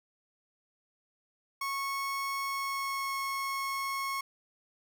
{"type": "tone with pitch glide", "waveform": "30% pulse", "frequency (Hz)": [1100, 1093], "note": ["C#6", "C#6"], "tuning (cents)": [-14, -25], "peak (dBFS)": -29, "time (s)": [1.61, 4.21], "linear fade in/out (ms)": 5, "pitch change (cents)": -11, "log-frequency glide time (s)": [2.43, 3.14], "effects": []}